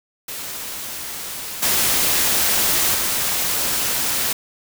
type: noise with level steps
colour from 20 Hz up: white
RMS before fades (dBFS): -30 / -18 / -21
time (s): 0.28-4.33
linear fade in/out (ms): 5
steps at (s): 1.62 / 2.94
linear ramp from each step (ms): 10
effects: none